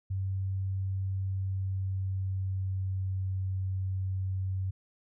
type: tone with pitch glide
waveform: sine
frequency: 95.8 to 94.7 Hz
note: G2 to F#2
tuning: -39 to +41 cents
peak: -29 dBFS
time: 0.1-4.71 s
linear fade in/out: 10 ms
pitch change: -20 cents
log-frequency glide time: 1.2-3.31 s
effects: none